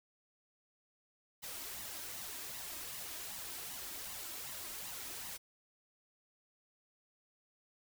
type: noise with flanger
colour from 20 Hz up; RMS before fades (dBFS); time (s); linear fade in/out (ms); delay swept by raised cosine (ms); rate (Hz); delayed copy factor
white; -45; 1.42-5.38; 20; 1 to 3.2; 2.6; +0.55
effects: none